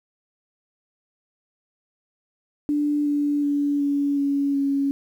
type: tone with pitch steps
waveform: sine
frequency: 293.7 / 290.5 / 287.3 / 284.2 / 281.1 / 278 Hz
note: D4 / D4 / D4 / C#4 / C#4 / C#4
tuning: 0 / -19 / -38 / +43 / +24 / +5 cents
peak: -19 dBFS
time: 2.69-4.91 s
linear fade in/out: 0 ms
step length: 370 ms
effects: 9-bit